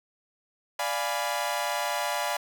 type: chord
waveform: sawtooth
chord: D diminished seventh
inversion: none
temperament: equal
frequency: 587.3 / 698.5 / 830.6 / 987.8 Hz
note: D5 / F5 / Ab5 / Cb6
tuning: 0 / 0 / 0 / 0 cents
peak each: -29 dBFS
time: 0.79-2.37 s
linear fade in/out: 5 ms
effects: none